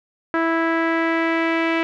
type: tone with low-pass filter sweep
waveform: sawtooth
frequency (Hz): 329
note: E4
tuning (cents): -3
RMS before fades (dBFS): -20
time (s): 0.34-1.83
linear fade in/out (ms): 0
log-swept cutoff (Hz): 1600 to 2400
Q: 2.9
effects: none